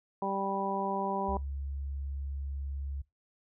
harmonic tone, 196 Hz, G3, in tune, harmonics 1 / 2 / 3 / 4 / 5, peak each -37 / -37 / -38 / -35 / -35 dBFS, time 0.22-1.37 s, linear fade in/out 2 ms
sine tone, 69.3 Hz, C#2, in tune, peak -34 dBFS, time 1.28-3.02 s, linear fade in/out 10 ms
effects noise-tail reverb RT60 0.2 s tail -22 dB re dry

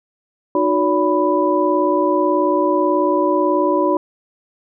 sine tone cluster, 306.8 / 365.1 / 571 / 990 Hz, D#4 / F#4 / D5 / B5, -24 / -23 / -49 / +4 cents, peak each -19 dBFS, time 0.55-3.97 s, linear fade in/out 2 ms, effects none

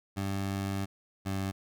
20% pulse tone pair in turn, 98 / 96.48 Hz, G2 / G2, 0 / -27 cents, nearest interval unison, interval 27 cents, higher first, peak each -26 dBFS, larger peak neither, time 0.16-0.86 / 1.25-1.52 s, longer first, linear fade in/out 20 ms, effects none

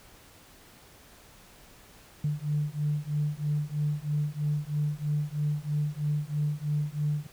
sine beating tone pair, 147.1 / 150.2 Hz, D3 / D3, +3 / +39 cents, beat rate 3.1 Hz, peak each -29 dBFS, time 2.24-7.27 s, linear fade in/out 5 ms, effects tanh soft clip ceiling -19 dBFS + pink hiss -54 dBFS RMS until 7.32 s

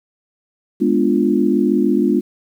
sine chord, G# diminished seventh, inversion none, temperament equal, 207.7 / 246.9 / 293.7 / 349.2 Hz, G#3 / B3 / D4 / F4, 0 / 0 / 0 / 0 cents, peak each -18 dBFS, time 0.8-2.21 s, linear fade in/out 20 ms, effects 8-bit

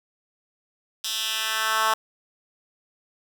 10% pulse tone with high-pass filter sweep, 220 Hz, A3, in tune, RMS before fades -25 dBFS, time 1.04-1.94 s, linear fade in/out 5 ms, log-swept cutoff 4100 to 1000 Hz, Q 1.7, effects none

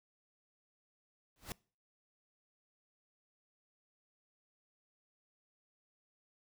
pink noise with exponential growth, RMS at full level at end -39 dBFS, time 1.36-1.52 s, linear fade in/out 1 ms, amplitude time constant 34 ms, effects noise-tail reverb RT60 0.4 s tail -24 dB re dry

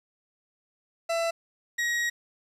40% pulse tone pair in turn, 668 / 1895.9 Hz, E5 / A#6, +23 / +29 cents, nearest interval octave + tritone, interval 1806 cents, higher second, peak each -24 dBFS, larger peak neither, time 1.09-1.31 / 1.78-2.1 s, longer second, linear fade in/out 10 ms, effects low-pass 9000 Hz 12 dB/octave + 9-bit

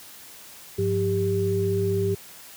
sine tone cluster, 101.2 / 176.8 / 394.9 Hz, G#2 / F3 / G4, -44 / +22 / +13 cents, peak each -25 / -30 / -23 dBFS, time 0.78-2.15 s, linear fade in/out 10 ms, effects white hiss -45 dBFS RMS until 2.56 s + high-pass 60 Hz 12 dB/octave

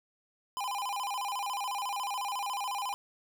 square tone with vibrato, 905 Hz, A5, 48 cents sharp, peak -33 dBFS, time 0.57-2.94 s, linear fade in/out 0 ms, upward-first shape square, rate 14 Hz, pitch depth 200 cents each way, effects none

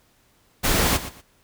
pink noise with echo, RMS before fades -20 dBFS, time 0.63-0.98 s, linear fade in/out 20 ms, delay 120 ms, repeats 2, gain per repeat -13 dB, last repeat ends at 1.22 s, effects pink hiss -61 dBFS RMS until 1.43 s

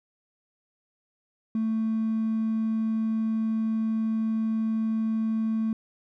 triangle tone with hard clipping, 221.8 Hz, A3, 14 cents sharp, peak -24 dBFS, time 1.55-5.73 s, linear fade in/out 2 ms, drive 4 dB, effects none

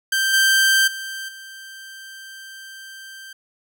sawtooth tone with level steps, 1568 Hz, G6, in tune, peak -14 / -10 / -25 / -33 dBFS, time 0.12-3.33 s, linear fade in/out 5 ms, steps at 0.33 / 0.87 / 1.28 s, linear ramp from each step 10 ms, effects none

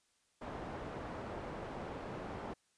white low-pass noise, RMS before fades -44 dBFS, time 0.41-2.54 s, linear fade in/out 10 ms, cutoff 800 Hz, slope 12 dB/octave, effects white hiss -75 dBFS RMS until 2.77 s + resampled to 22050 Hz

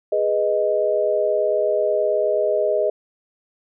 sine chord, G# minor, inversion none, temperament equal, 415.3 / 493.9 / 622.3 Hz, G#4 / B4 / D#5, 0 / 0 / 0 cents, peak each -22 / -24 / -19 dBFS, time 0.12-2.9 s, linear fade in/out 5 ms, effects none

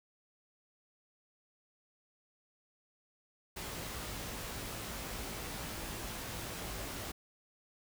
pink noise with comb filter, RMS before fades -42 dBFS, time 3.56-7.12 s, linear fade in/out 10 ms, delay 18 ms, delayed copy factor +0.55, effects none

